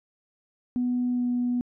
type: tone with pitch glide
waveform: sine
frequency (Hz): 246.9 to 244.9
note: B3 to B3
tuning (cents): 0 to -14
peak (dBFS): -22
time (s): 0.76-1.61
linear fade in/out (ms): 0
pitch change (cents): -14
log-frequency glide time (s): 1.11-1.26
effects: tanh soft clip ceiling -18 dBFS